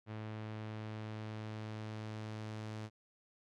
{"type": "tone with low-pass filter sweep", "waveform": "sawtooth", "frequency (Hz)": 108.4, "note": "A2", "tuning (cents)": -25, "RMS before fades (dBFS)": -44, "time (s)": [0.06, 2.9], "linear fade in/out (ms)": 50, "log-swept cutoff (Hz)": [2900, 6400], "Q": 0.83, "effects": []}